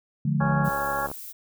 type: chord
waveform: sine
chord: D minor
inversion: none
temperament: equal with one note detuned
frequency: 146.83 / 174.61 / 214.5 Hz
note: D3 / F3 / A3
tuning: 0 / 0 / -44 cents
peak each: -23 / -27 / -28 dBFS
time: 0.25-0.69 s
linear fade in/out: 5 ms
type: harmonic tone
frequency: 277.2 Hz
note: C#4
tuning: in tune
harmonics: 2 / 3 / 4 / 5 / 6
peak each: -33 / -29 / -31 / -32 / -33 dBFS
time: 0.4-1.07 s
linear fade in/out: 10 ms
type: click train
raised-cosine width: 1 ms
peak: -21 dBFS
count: 51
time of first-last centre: 0.41-1.115 s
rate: 70.9 Hz
type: noise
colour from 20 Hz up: violet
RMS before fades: -39 dBFS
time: 0.64-1.33 s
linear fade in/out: 20 ms
effects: none